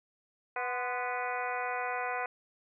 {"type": "harmonic tone with a mistuned harmonic", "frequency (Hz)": 246.9, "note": "B3", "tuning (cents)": 0, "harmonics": [2, 3, 4, 5, 6, 7, 8, 9, 10], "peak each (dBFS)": [-40, -36, -39, -43, -39, -49, -41, -48, -43], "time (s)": [0.56, 2.26], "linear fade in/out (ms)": 2, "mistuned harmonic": 4, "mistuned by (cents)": 60, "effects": []}